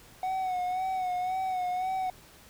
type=tone with vibrato; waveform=triangle; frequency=740 Hz; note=F#5; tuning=in tune; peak=-26 dBFS; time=0.23-2.1 s; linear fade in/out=2 ms; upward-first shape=sine; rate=1.9 Hz; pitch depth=45 cents each way; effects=pink hiss -54 dBFS RMS until 2.49 s